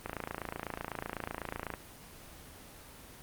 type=click train; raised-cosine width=0.5 ms; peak=-20 dBFS; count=48; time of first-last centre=0.06-1.739 s; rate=28 Hz; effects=pink hiss -51 dBFS RMS until 3.22 s + Opus 24 kbps